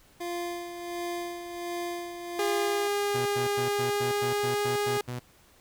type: tone with tremolo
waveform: 25% pulse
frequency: 347.6 Hz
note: F4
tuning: 8 cents flat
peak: -27 dBFS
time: 0.2-2.88 s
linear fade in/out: 10 ms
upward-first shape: sine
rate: 1.4 Hz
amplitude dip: 55%
type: tone with pitch glide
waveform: sawtooth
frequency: 407 to 411.7 Hz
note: G#4 to G#4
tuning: -35 to -15 cents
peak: -22 dBFS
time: 2.39-5.01 s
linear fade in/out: 2 ms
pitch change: +20 cents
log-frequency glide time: 3.52-4.6 s
type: tone bursts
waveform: sawtooth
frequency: 123.3 Hz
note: B2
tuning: 2 cents flat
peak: -29 dBFS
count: 10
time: 3.14-5.195 s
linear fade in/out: 10 ms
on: 120 ms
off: 95 ms
effects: pink hiss -59 dBFS RMS until 5.6 s